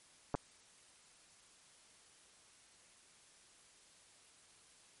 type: clicks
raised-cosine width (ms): 1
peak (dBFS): -21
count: 2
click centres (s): 0.343 / 0.35
effects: white hiss -64 dBFS RMS until 5 s + MP3 48 kbps